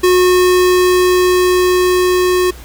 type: tone with level ramp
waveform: square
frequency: 363.5 Hz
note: F#4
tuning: 31 cents flat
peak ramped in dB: -8 to -11 dBFS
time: 0.03-2.51 s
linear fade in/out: 10 ms
effects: added 60 Hz sine -32 dBFS peak until 2.64 s + pink hiss -38 dBFS RMS until 2.64 s